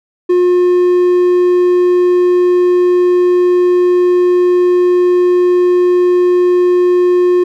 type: tone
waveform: triangle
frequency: 357.8 Hz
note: F4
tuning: 42 cents sharp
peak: -5 dBFS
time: 0.29-7.44 s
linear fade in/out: 10 ms
effects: none